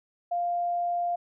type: tone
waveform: sine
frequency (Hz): 698.5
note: F5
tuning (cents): 0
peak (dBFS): -25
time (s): 0.31-1.16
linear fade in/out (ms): 10
effects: none